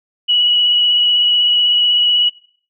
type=tone with vibrato; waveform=sine; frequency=2930 Hz; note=F#7; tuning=18 cents flat; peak=-10 dBFS; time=0.28-2.3 s; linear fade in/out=20 ms; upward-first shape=sine; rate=16 Hz; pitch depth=16 cents each way; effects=noise-tail reverb RT60 0.5 s tail -23 dB re dry